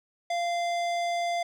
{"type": "tone with hard clipping", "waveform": "sine", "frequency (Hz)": 692, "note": "F5", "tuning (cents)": -16, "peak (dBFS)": -28, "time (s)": [0.3, 1.43], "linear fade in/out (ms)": 5, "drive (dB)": 16, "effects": []}